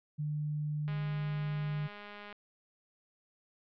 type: tone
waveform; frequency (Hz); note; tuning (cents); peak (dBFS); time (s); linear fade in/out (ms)
sine; 150; D3; +37; -32; 0.18-1.88; 20
type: click train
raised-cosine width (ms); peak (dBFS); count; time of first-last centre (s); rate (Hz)
0.3; -31; 299; 0.88-2.327; 206
effects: low-pass 3000 Hz 12 dB/octave